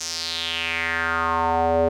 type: tone with band-pass filter sweep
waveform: square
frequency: 82.8 Hz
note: E2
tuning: 8 cents sharp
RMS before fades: -23 dBFS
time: 0-1.89 s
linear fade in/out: 10 ms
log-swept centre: 6200 to 520 Hz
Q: 4
effects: none